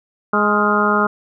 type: harmonic tone with a mistuned harmonic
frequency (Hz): 208.6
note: G#3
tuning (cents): +8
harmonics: 1 / 2 / 3 / 4 / 5 / 6 / 7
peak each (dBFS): -20 / -21 / -24 / -24 / -22 / -18 / -20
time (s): 0.33-1.07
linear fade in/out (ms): 5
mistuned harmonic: 7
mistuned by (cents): -62
effects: none